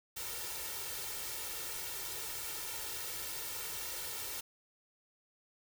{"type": "noise with comb filter", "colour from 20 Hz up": "white", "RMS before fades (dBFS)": -41, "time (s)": [0.16, 4.41], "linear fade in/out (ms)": 10, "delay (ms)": 2.2, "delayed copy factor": 0.7, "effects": []}